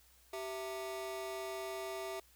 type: ring-modulated tone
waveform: 35% pulse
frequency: 523.3 Hz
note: C5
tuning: in tune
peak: -35 dBFS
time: 0.33-2.2 s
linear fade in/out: 5 ms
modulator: 137 Hz
effects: added 60 Hz sine -68 dBFS peak until 2.35 s + white hiss -66 dBFS RMS until 2.35 s